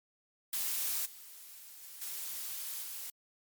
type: noise with level steps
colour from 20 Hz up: blue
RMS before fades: -34 / -51 / -49 / -40 / -42 dBFS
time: 0.53-3.1 s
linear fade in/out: 2 ms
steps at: 1.05 / 1.82 / 2.01 / 2.82 s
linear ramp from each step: 10 ms
effects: MP3 96 kbps